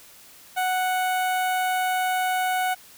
sawtooth tone with notch filter, 740 Hz, F#5, in tune, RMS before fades -24 dBFS, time 0.56-2.75 s, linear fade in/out 20 ms, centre 5100 Hz, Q 0.96, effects white hiss -49 dBFS RMS until 2.97 s

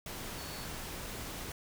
sine tone in noise, 4435 Hz, C#8, in tune, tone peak -50 dBFS, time 0.38-0.66 s, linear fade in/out 2 ms, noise pink, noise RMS -42 dBFS, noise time 0.06-1.52 s, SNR -11 dB, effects none

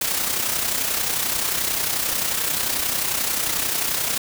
white noise with amplitude modulation, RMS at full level -21 dBFS, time 0.01-4.18 s, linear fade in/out 5 ms, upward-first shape sine, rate 31.3 Hz, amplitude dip 50%, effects none

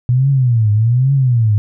sine tone with vibrato, 120.4 Hz, B2, 44 cents flat, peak -9 dBFS, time 0.09-1.58 s, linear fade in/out 0 ms, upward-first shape triangle, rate 1.2 Hz, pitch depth 270 cents each way, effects none

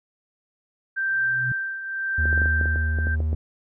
sine tone with tremolo, 1568 Hz, G6, in tune, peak -19 dBFS, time 0.96-3.16 s, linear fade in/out 20 ms, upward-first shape triangle, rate 0.88 Hz, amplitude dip 75%
sine tone with exponential growth, 126.8 Hz, B2, 46 cents sharp, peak -23 dBFS, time 1.06-1.52 s, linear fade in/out 2 ms, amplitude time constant 100 ms
triangle tone with pitch glide, 76.8 to 77.87 Hz, D#2 to D#2, -22 to +2 cents, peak -19 dBFS, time 2.18-3.35 s, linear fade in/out 5 ms, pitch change +24 cents, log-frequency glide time 2.37-2.65 s
clicks, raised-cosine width 2 ms, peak -19 dBFS, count 12, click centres 2.256 / 2.329 / 2.377 / 2.418 / 2.458 / 2.612 / 2.657 / 2.759 / 2.987 / 3.07 / 3.204 / 3.33 s
effects none

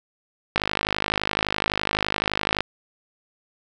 click train, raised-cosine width 0.3 ms, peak -5 dBFS, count 107, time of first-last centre 0.56-2.606 s, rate 51.8 Hz, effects none

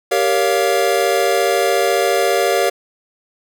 square chord, G half-diminished seventh, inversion none, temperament equal with one note detuned, 392 / 466.2 / 564.1 / 698.5 Hz, G4 / Bb4 / Db5 / F5, 0 / 0 / +30 / 0 cents, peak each -20 dBFS, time 0.11-2.7 s, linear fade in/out 10 ms, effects none

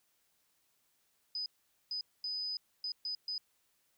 sine tone bursts at uneven times, 4997 Hz, D#8, 7 cents sharp, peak -35 dBFS, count 6, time 1.35-1.46 / 1.91-2.01 / 2.24-2.57 / 2.84-2.92 / 3.05-3.15 / 3.28-3.38 s, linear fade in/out 2 ms, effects white hiss -75 dBFS RMS until 3.97 s

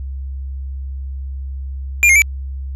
square tone with pitch steps, 2400 / 2134 / 2312 Hz, D7 / C7 / D7, +37 / +34 / -28 cents, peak -8 dBFS, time 2.03-2.219 s, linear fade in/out 0 ms, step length 63 ms, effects added 67 Hz sine -23 dBFS peak until 2.75 s + low-pass 11000 Hz 12 dB/octave

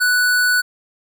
square tone, 1482 Hz, F#6, 2 cents sharp, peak -14 dBFS, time 0-0.62 s, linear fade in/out 20 ms, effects none

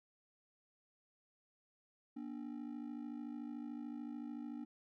triangle ring-modulated tone, 266.4 Hz, C4, 31 cents sharp, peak -38 dBFS, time 2.16-4.65 s, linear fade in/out 10 ms, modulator 26.8 Hz, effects none

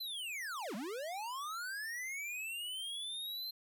square linear two-way sweep, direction down then up, 4150 to 183.7 to 4150 Hz, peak -40 dBFS, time 0-3.51 s, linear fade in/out 10 ms, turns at 0.75 s, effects none

